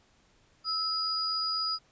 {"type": "tone pair together", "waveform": "sine", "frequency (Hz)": [1300, 4908], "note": ["E6", "D#8"], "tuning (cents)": [-24, -25], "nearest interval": "octave + major seventh", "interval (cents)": 2299, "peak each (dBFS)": [-34, -29], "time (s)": [0.64, 1.79], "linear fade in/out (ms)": 50, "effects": ["pink hiss -65 dBFS RMS until 1.91 s", "resampled to 16000 Hz"]}